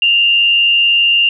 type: tone with frequency modulation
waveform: sine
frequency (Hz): 2798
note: F7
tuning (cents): +3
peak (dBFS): -8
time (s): 0.02-1.29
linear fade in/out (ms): 2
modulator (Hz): 91.3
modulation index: 0.57
effects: none